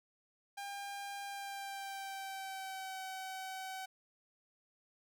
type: tone with pitch glide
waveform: sawtooth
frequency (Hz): 801 to 759.1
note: G5 to F#5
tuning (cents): +37 to +44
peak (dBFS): -38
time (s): 0.57-3.86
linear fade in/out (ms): 10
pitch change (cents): -93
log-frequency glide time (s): 1.23-3.01
effects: none

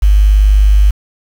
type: tone with quantisation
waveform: sine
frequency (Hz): 50.6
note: G#1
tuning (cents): -44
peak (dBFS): -4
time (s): 0.02-0.91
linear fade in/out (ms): 10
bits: 5
effects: none

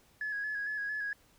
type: tone with vibrato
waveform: sine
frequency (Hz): 1684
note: G#6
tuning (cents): +24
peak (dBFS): -32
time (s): 0.21-1.13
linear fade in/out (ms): 2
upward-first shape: square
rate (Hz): 4.4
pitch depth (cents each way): 30
effects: tanh soft clip ceiling -28 dBFS + pink hiss -65 dBFS RMS until 1.38 s

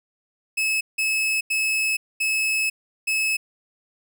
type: tone bursts at uneven times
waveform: 40% pulse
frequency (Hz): 2590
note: E7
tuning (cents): -31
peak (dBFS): -19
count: 5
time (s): 0.57-0.81 / 0.98-1.41 / 1.5-1.97 / 2.2-2.7 / 3.07-3.37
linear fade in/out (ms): 10
effects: none

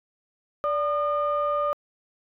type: tone pair together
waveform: sine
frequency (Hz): 583 / 1216.6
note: D5 / D#6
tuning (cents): -13 / -39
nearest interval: octave + minor second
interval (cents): 1274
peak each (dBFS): -24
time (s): 0.64-1.73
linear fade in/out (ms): 0
effects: tanh soft clip ceiling -16 dBFS

